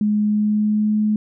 sine tone with pitch glide, 210 to 212.8 Hz, G#3 to G#3, +19 to +42 cents, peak -15 dBFS, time 0.01-1.16 s, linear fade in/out 2 ms, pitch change +23 cents, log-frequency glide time 0.26-0.96 s, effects none

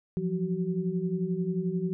sine tone cluster, 171.2 / 182.5 / 378.2 Hz, F3 / F#3 / F#4, -34 / -24 / +38 cents, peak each -30 / -31 / -33 dBFS, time 0.17-1.93 s, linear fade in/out 0 ms, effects none

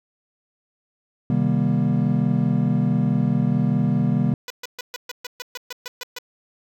triangle chord, C minor seventh, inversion none, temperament equal with one note detuned, 130.81 / 155.56 / 196 / 237.4 Hz, C3 / Eb3 / G3 / Bb3, 0 / 0 / 0 / +32 cents, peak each -21 dBFS, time 1.3-4.34 s, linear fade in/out 2 ms
5% pulse tone bursts, 493.9 Hz, B4, in tune, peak -18 dBFS, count 12, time 4.48-6.186 s, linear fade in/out 2 ms, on 23 ms, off 130 ms
effects none

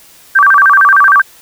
sine tone with vibrato, 1343 Hz, E6, 32 cents sharp, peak -3 dBFS, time 0.35-1.22 s, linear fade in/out 10 ms, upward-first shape square, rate 13 Hz, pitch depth 270 cents each way, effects white hiss -41 dBFS RMS until 1.41 s

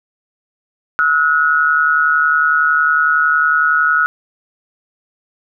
sine tone pair together, 1300 / 1450.9 Hz, E6 / F#6, -24 / -34 cents, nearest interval major second, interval 190 cents, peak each -15 / -12 dBFS, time 0.99-4.06 s, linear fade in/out 0 ms, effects none

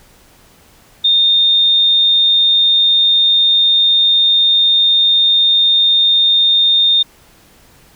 sine tone, 3648 Hz, A#7, 38 cents flat, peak -8 dBFS, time 1.04-7.03 s, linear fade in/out 10 ms, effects pink hiss -47 dBFS RMS until 7.95 s

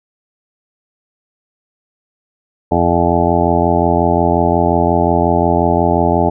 harmonic tone, 85.6 Hz, F2, 34 cents flat, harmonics 1 / 2 / 3 / 4 / 5 / 7 / 8 / 9 / 10, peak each -19 / -19 / -19 / -19 / -19 / -19 / -19 / -19 / -19 dBFS, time 2.71-6.3 s, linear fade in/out 10 ms, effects none

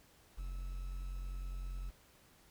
triangle tone with quantisation, 44.97 Hz, F#1, 49 cents flat, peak -37 dBFS, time 0.37-1.91 s, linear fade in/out 20 ms, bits 10, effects pink hiss -65 dBFS RMS until 2.5 s

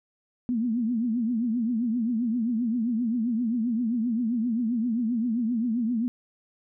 sine tone with vibrato, 233.1 Hz, A#3, in tune, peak -23 dBFS, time 0.49-6.08 s, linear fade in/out 0 ms, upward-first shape triangle, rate 7.6 Hz, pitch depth 160 cents each way, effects none

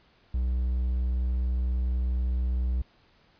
triangle tone, 62.2 Hz, B1, 13 cents sharp, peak -22 dBFS, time 0.34-2.82 s, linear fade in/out 5 ms, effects pink hiss -62 dBFS RMS until 3.39 s + resampled to 11025 Hz

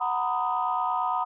sine chord, B major seventh, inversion second, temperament equal with one note detuned, 740 / 932.3 / 1001 / 1244.5 Hz, F#5 / A#5 / B5 / D#6, 0 / 0 / +23 / 0 cents, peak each -29 dBFS, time 0-1.25 s, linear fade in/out 20 ms, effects tanh soft clip ceiling -15 dBFS

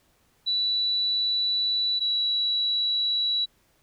sine tone pair in turn, 3951 / 3919 Hz, B7 / B7, 0 / -14 cents, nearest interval unison, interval 14 cents, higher first, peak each -22 dBFS, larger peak neither, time 0.46-2 / 2-3.46 s, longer first, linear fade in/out 20 ms, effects pink hiss -65 dBFS RMS until 3.82 s

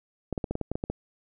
clicks, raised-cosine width 2 ms, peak -16 dBFS, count 10, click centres 0.327 / 0.378 / 0.442 / 0.51 / 0.554 / 0.613 / 0.716 / 0.755 / 0.839 / 0.9 s, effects none

